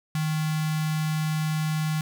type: tone with notch filter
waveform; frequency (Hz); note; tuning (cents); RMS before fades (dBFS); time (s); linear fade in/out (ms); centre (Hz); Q
square; 155.56; D#3; 0; -26; 0.15-2.01; 2; 460; 0.64
effects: 9-bit